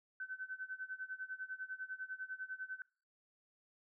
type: tone with tremolo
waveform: sine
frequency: 1524 Hz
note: G6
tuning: 49 cents flat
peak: -39 dBFS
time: 0.2-2.82 s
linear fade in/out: 2 ms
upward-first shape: sine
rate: 10 Hz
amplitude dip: 90%
effects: noise-tail reverb RT60 0.4 s tail -24 dB re dry